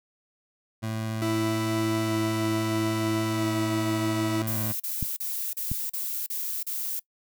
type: tone with vibrato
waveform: 25% pulse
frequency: 109.8 Hz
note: A2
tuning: 3 cents flat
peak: -25 dBFS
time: 0.82-4.73 s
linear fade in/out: 20 ms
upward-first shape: square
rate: 0.4 Hz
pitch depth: 14 cents each way
type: tone with pitch glide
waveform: 40% pulse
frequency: 330 to 325.6 Hz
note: E4 to E4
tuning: +2 to -21 cents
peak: -25 dBFS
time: 1.22-4.42 s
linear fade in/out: 0 ms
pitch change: -23 cents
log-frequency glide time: 3.27-3.47 s
type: noise bursts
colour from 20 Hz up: violet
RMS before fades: -31 dBFS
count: 7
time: 4.47-6.996 s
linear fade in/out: 5 ms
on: 330 ms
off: 36 ms
type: clicks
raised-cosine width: 5 ms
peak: -17 dBFS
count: 2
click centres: 5.027 / 5.716 s
effects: noise-tail reverb RT60 0.1 s tail -22 dB re dry